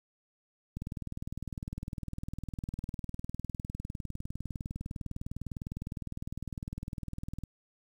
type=click train; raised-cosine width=5 ms; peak=-25 dBFS; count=133; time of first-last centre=0.77-7.437 s; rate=19.8 Hz; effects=9-bit